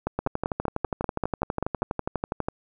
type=two click trains; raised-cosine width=1 ms; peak=-12 / -11 dBFS; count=29 / 10; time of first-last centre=0.19-2.485 / 0.07-1.821 s; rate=12.2 / 5.14 Hz; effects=none